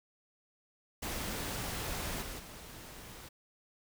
pink noise with level steps, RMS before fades -38 / -43 / -49 dBFS, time 1.02-3.29 s, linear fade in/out 10 ms, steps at 2.21 / 2.38 s, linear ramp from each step 20 ms, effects none

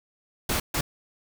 pink noise bursts at uneven times, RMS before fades -26 dBFS, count 2, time 0.49-0.6 / 0.74-0.81 s, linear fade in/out 5 ms, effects none

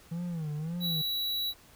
triangle tone with vibrato, 162 Hz, E3, 30 cents flat, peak -30 dBFS, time 0.11-1.02 s, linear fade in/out 10 ms, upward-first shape sine, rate 1.8 Hz, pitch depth 150 cents each way
square tone, 3916 Hz, B7, 15 cents flat, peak -30 dBFS, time 0.8-1.54 s, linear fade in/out 50 ms
effects pink hiss -57 dBFS RMS until 1.75 s

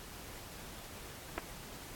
clicks, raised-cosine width 0.5 ms, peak -21 dBFS, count 2, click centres 1.379 / 1.382 s, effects pink hiss -49 dBFS RMS until 1.95 s + AAC 64 kbps

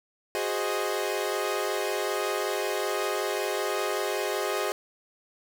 sawtooth chord, Ab dominant seventh, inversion third, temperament equal, 370 / 415.3 / 523.3 / 622.3 Hz, Gb4 / Ab4 / C5 / Eb5, 0 / 0 / 0 / 0 cents, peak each -29 / -27 / -30 / -29 dBFS, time 0.35-4.72 s, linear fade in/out 0 ms, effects 10-bit

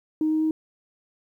sine tone with pitch steps, 311.1 / 312.9 / 314.7 Hz, D#4 / D#4 / D#4, 0 / +10 / +20 cents, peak -19 dBFS, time 0.21-0.51 s, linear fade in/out 2 ms, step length 100 ms, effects tanh soft clip ceiling -15 dBFS + 10-bit

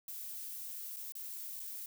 violet noise with dropouts, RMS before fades -44 dBFS, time 0.08-1.86 s, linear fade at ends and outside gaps 2 ms, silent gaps 0.963-0.967 / 1.122-1.152 / 1.596-1.6 s, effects none

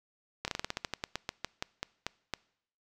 slowing click train, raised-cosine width 0.2 ms, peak -15 dBFS, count 18, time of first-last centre 0.45-2.337 s, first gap 29 ms, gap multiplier 1.15, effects noise-tail reverb RT60 0.7 s tail -24 dB re dry

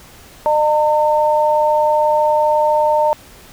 sine tone pair together, 606 / 908 Hz, D#5 / A#5, -46 / -46 cents, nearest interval perfect fifth, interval 700 cents, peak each -14 dBFS, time 0.46-3.13 s, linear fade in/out 0 ms, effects pink hiss -42 dBFS RMS until 3.52 s

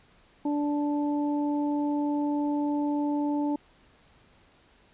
harmonic tone, 292.2 Hz, D4, 9 cents flat, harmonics 1 / 2 / 3, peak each -25 / -37 / -35 dBFS, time 0.45-3.56 s, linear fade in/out 5 ms, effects pink hiss -60 dBFS RMS until 4.93 s + resampled to 8000 Hz

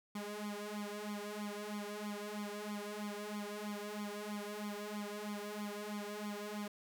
sawtooth tone with flanger, 207.7 Hz, G#3, in tune, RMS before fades -43 dBFS, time 0.15-6.68 s, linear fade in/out 5 ms, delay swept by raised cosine 0.88 to 3.08 ms, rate 3.1 Hz, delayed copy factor +0.95, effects none

